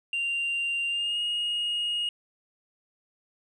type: tone with pitch glide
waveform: sine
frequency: 2779 to 2869 Hz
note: F7 to F7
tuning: -9 to +46 cents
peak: -24 dBFS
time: 0.13-2.09 s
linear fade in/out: 2 ms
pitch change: +55 cents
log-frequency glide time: 0.88-1.2 s
effects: tanh soft clip ceiling -24 dBFS